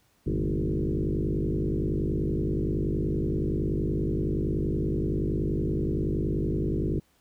sine tone with frequency modulation, 109.5 Hz, A2, 8 cents flat, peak -24 dBFS, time 0.26-7 s, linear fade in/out 10 ms, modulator 50.6 Hz, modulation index 5.8, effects pink hiss -66 dBFS RMS until 7.2 s

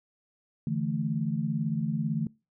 sine chord, D suspended second, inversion none, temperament equal, 146.83 / 164.81 / 220 Hz, D3 / E3 / A3, 0 / 0 / 0 cents, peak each -31 dBFS, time 0.67-2.27 s, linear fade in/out 2 ms, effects noise-tail reverb RT60 0.3 s tail -24 dB re dry

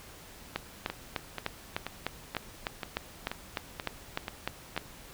two click trains, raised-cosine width 0.3 ms, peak -18 / -14 dBFS, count 9 / 15, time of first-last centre 0.9-4.765 / 0.56-4.777 s, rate 2.07 / 3.32 Hz, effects pink hiss -50 dBFS RMS until 5.13 s

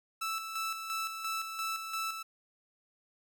sawtooth tone with tremolo, 1318.5 Hz, E6, in tune, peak -29 dBFS, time 0.21-2.23 s, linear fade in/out 10 ms, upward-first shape square, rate 2.9 Hz, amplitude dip 50%, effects none

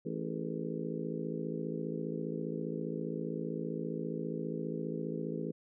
harmonic tone with a mistuned harmonic, 55 Hz, A1, in tune, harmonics 3 / 4 / 5 / 6 / 7 / 8 / 9, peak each -40 / -41 / -42 / -43 / -43 / -44 / -45 dBFS, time 0.05-5.52 s, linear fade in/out 10 ms, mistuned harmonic 7, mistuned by +89 cents, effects none

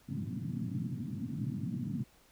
pink band-pass noise, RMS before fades -37 dBFS, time 0.08-2.04 s, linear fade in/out 10 ms, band 110 to 270 Hz, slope 48 dB/octave, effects pink hiss -64 dBFS RMS until 2.31 s

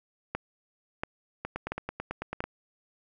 two click trains, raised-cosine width 0.5 ms, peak -15 / -18 dBFS, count 4 / 10, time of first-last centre 0.35-2.405 / 1.45-2.44 s, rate 1.46 / 9.09 Hz, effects none

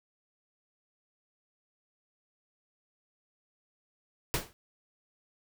pink noise with exponential decay, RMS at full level -26 dBFS, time 4.34-4.53 s, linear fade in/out 0 ms, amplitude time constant 40 ms, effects none

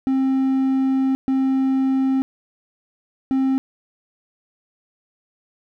triangle tone bursts at uneven times, 265.6 Hz, C4, 26 cents sharp, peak -14 dBFS, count 3, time 0.07-1.15 / 1.28-2.22 / 3.31-3.58 s, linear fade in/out 0 ms, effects none

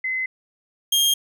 sine / sawtooth tone pair in turn, 2045 / 3223 Hz, C7 / G7, -40 / +47 cents, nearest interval minor sixth, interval 787 cents, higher second, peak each -22 / -13 dBFS, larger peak second, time 0.04-0.26 / 0.92-1.14 s, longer neither, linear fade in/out 5 ms, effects none

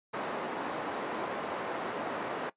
white band-pass noise, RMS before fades -36 dBFS, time 0.13-2.5 s, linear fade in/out 10 ms, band 260 to 970 Hz, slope 12 dB/octave, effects noise-tail reverb RT60 0.1 s tail -19 dB re dry + resampled to 8000 Hz

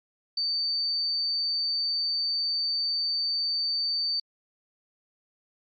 sine tone, 4581 Hz, D8, 44 cents flat, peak -25 dBFS, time 0.37-4.2 s, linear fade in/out 5 ms, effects Opus 48 kbps

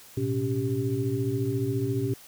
sine tone cluster, 111 / 125.4 / 280.4 / 391.4 Hz, A2 / B2 / C#4 / G4, +16 / +27 / +20 / -3 cents, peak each -31 / -29 / -31 / -30 dBFS, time 0.17-2.14 s, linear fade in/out 5 ms, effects white hiss -50 dBFS RMS until 2.27 s

